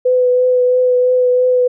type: tone with vibrato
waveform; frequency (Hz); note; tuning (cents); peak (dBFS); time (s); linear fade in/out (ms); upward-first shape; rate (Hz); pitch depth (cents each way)
sine; 501; B4; +25; -9; 0.05-1.68; 10; triangle; 3; 18
effects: none